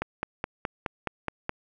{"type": "click train", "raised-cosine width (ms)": 0.5, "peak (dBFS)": -13, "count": 8, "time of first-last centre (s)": [0.02, 1.494], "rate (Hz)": 4.75, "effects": []}